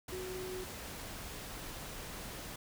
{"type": "tone in noise", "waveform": "sine", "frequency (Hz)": 370, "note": "F#4", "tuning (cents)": 0, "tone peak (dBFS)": -40, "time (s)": [0.12, 0.64], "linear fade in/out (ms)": 5, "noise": "pink", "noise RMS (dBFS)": -45, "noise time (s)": [0.08, 2.56], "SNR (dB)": 2, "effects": []}